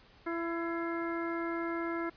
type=harmonic tone with a mistuned harmonic; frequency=335.4 Hz; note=E4; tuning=30 cents sharp; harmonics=1 / 2 / 3 / 4 / 5 / 6; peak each=-34 / -42 / -43 / -41 / -44 / -45 dBFS; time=0.26-2.1 s; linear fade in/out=10 ms; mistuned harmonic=6; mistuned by=+83 cents; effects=pink hiss -60 dBFS RMS until 2.16 s + resampled to 11025 Hz